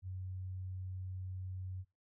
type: tone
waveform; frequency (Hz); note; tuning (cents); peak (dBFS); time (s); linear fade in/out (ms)
sine; 93; F#2; +9; -40; 0.02-1.85; 50
effects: noise-tail reverb RT60 0.3 s tail -22 dB re dry